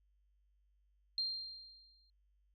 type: tone with exponential decay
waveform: sine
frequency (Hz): 4186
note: C8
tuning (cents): 0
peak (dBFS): -32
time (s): 1.18-2.1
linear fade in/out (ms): 1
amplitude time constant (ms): 200
effects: added 50 Hz sine -70 dBFS peak until 2.54 s